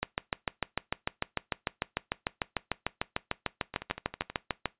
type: two click trains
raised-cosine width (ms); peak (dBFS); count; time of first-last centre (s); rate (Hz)
0.3; -21 / -11; 8 / 32; 3.74-4.3 / 0.03-4.657; 12.5 / 6.7
effects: noise-tail reverb RT60 0.2 s tail -21 dB re dry + resampled to 8000 Hz